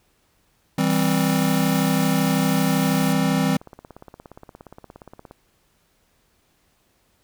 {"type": "chord", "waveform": "square", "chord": "C major", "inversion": "first", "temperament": "just", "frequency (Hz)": [163.52, 196.22, 261.6], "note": ["E3", "G3", "C4"], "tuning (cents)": [-14, 2, 0], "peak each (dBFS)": -23, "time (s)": [0.78, 3.57], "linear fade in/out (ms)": 5}
{"type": "noise", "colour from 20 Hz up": "white", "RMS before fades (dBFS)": -34, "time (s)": [0.9, 3.13], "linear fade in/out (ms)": 5}
{"type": "click train", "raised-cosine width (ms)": 1, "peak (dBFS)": -26, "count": 40, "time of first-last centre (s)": [3.03, 5.311], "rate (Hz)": 17.1}
{"effects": ["pink hiss -64 dBFS RMS until 7.23 s"]}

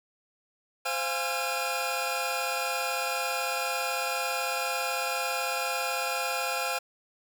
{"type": "tone cluster", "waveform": "sawtooth", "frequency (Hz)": [522, 696, 822, 1354, 2444], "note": ["C5", "F5", "G#5", "E6", "D#7"], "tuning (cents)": [-4, -6, -18, 46, -32], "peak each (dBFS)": -31, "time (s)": [0.85, 6.79], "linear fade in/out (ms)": 10, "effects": []}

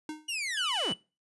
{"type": "tone with exponential decay", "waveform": "square", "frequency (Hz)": 307.7, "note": "D#4", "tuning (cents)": -19, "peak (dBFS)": -33, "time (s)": [0.09, 0.31], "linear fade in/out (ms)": 2, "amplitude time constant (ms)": 46}
{"type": "linear sweep", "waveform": "sawtooth", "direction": "down", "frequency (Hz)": [2931, 113.8], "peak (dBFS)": -28, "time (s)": [0.28, 0.93], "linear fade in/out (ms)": 10}
{"type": "tone", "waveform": "triangle", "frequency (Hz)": 2973, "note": "F#7", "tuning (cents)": 8, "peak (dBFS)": -29, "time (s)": [0.57, 0.94], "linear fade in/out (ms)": 5}
{"effects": ["noise-tail reverb RT60 0.3 s tail -21 dB re dry", "resampled to 24000 Hz"]}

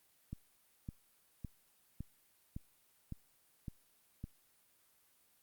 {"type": "click train", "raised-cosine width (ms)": 5, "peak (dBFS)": -30, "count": 8, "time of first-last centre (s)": [0.33, 4.241], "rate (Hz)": 1.79, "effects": ["white hiss -71 dBFS RMS until 5.42 s", "Opus 32 kbps"]}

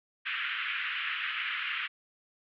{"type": "band-pass noise", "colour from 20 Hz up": "white", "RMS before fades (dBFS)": -34, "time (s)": [0.25, 1.88], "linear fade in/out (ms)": 20, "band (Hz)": [1300, 3000], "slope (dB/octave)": 48, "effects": []}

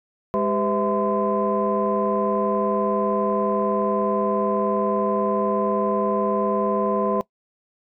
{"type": "tone cluster", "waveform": "sine", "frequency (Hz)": [206, 394.2, 506, 654, 1025], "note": ["G#3", "G4", "B4", "E5", "C6"], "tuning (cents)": [-14, 10, 42, -14, -36], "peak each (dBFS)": -25, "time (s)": [0.34, 7.21], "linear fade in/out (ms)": 0, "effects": ["noise-tail reverb RT60 0.1 s tail -21 dB re dry", "tanh soft clip ceiling -10 dBFS"]}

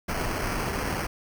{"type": "noise with sample-and-hold", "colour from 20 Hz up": "pink", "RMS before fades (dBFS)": -29, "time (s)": [0.08, 1.07], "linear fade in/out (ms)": 10, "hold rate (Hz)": 3675, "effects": []}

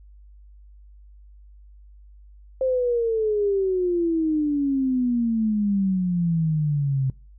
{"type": "exponential sweep", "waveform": "sine", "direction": "down", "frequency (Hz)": [528, 130.81], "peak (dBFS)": -19, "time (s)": [2.61, 7.1], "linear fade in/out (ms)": 2, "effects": ["noise-tail reverb RT60 0.3 s tail -22 dB re dry", "added 50 Hz sine -45 dBFS peak until 7.38 s"]}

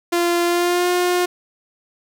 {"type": "tone with pitch glide", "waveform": "sawtooth", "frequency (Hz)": [345.7, 356.9], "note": ["F4", "F4"], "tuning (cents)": [-18, 38], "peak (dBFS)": -12, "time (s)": [0.12, 1.26], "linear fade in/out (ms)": 10, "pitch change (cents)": 56, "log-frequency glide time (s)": [0.45, 0.89], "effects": []}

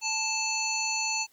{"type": "harmonic tone", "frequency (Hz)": 878, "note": "A5", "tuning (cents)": -4, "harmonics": [1, 3, 5, 7, 8], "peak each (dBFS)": [-34, -31, -33, -34, -35], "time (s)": [0.01, 1.27], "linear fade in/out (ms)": 50, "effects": ["white hiss -64 dBFS RMS until 1.32 s"]}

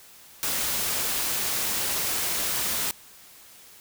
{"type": "noise", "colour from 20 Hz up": "white", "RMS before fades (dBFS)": -27, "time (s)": [0.43, 2.91], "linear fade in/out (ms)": 0, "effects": ["white hiss -50 dBFS RMS until 3.8 s"]}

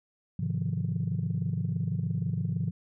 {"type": "chord", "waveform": "sine", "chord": "F minor seventh", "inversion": "first", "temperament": "just", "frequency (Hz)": [104.77, 130.96, 157.15, 174.61], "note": ["Ab2", "C3", "Eb3", "F3"], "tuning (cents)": [16, 2, 18, 0], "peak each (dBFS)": -32, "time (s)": [0.39, 2.71], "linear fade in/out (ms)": 5, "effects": ["tanh soft clip ceiling -20 dBFS"]}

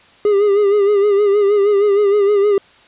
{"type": "tone with vibrato", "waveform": "triangle", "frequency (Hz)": 406.8, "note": "G#4", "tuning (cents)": -36, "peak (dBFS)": -8, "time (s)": [0.25, 2.58], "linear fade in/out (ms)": 2, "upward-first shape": "sine", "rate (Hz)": 6.4, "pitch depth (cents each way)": 58, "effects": ["white hiss -47 dBFS RMS until 2.87 s", "resampled to 8000 Hz"]}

